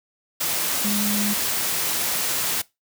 sine tone in noise, 206.9 Hz, G#3, 6 cents flat, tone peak -23 dBFS, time 0.84-1.34 s, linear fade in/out 10 ms, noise white, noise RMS -24 dBFS, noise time 0.4-2.62 s, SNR -2 dB, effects noise-tail reverb RT60 0.2 s tail -21 dB re dry + high-pass 100 Hz 12 dB/octave

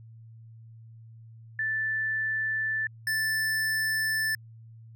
sine / square tone pair in turn, 1760 / 1760 Hz, A6 / A6, 0 / 0 cents, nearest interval unison, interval 0 cents, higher neither, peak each -26 dBFS, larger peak neither, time 1.59-2.87 / 3.07-4.35 s, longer neither, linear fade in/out 2 ms, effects added 113 Hz sine -46 dBFS peak until 4.95 s

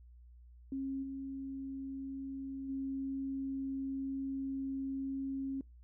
sine tone with level steps, 270.1 Hz, C#4, 45 cents flat, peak -35 / -39 / -35 dBFS, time 0.72-5.61 s, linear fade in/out 2 ms, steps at 1.02 / 2.68 s, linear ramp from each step 20 ms, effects noise-tail reverb RT60 0.2 s tail -24 dB re dry + added 60 Hz sine -54 dBFS peak until 5.83 s

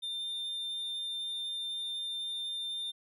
triangle tone, 3602 Hz, A7, 40 cents sharp, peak -33 dBFS, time 0.02-2.92 s, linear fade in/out 20 ms, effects resampled to 32000 Hz

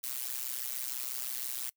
blue noise with amplitude modulation, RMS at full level -33 dBFS, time 0.03-1.7 s, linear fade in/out 10 ms, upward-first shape sine, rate 126 Hz, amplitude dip 100%, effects noise-tail reverb RT60 0.1 s tail -23 dB re dry

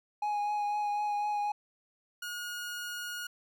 triangle tone with vibrato, 830.6 Hz, G#5, in tune, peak -27 dBFS, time 0.22-1.52 s, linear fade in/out 5 ms, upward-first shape triangle, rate 4 Hz, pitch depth 19 cents each way
sawtooth tone, 1439 Hz, F#6, 49 cents flat, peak -33 dBFS, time 2.22-3.27 s, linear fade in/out 5 ms
effects none

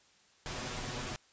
pink noise with comb filter, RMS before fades -39 dBFS, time 0.46-1.16 s, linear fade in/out 0 ms, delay 8.1 ms, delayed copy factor +0.95, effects white hiss -65 dBFS RMS until 1.32 s + resampled to 16000 Hz

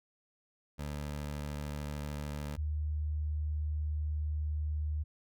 20% pulse / sine tone pair in turn, 73.42 / 75.83 Hz, D2 / D#2, 0 / -44 cents, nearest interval minor second, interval 56 cents, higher second, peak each -32 / -31 dBFS, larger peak second, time 0.78-2.57 / 2.57-5.04 s, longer second, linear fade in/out 20 ms, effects none

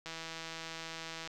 click train, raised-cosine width 0.2 ms, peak -25 dBFS, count 199, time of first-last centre 0.06-1.275 s, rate 163 Hz, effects none

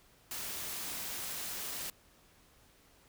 white noise, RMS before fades -40 dBFS, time 0.31-1.9 s, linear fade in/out 2 ms, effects pink hiss -64 dBFS RMS until 3.08 s

